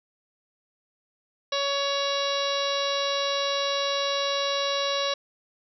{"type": "harmonic tone", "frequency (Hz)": 560, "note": "C#5", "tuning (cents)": 18, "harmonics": [1, 2, 3, 4, 5, 6, 7, 8, 9, 10], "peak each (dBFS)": [-28, -31, -37, -39, -35, -37, -30, -41, -40, -37], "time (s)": [1.52, 5.14], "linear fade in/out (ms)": 5, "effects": []}